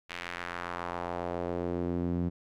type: tone with band-pass filter sweep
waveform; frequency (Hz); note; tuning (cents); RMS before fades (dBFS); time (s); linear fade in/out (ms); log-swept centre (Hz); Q
sawtooth; 87.31; F2; 0; -34; 0.09-2.3; 20; 2500 to 200; 1.5
effects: none